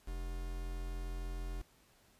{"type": "tone with quantisation", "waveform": "triangle", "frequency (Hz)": 43.3, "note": "F1", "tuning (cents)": -14, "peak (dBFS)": -36, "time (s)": [0.07, 1.62], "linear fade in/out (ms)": 10, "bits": 8, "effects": ["pink hiss -67 dBFS RMS until 2.19 s", "resampled to 32000 Hz"]}